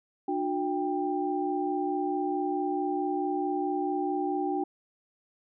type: tone cluster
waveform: sine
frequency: 299.2 / 363.8 / 791 Hz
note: D4 / F#4 / G5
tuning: +32 / -29 / +15 cents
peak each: -31 dBFS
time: 0.28-4.64 s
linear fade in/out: 5 ms
effects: none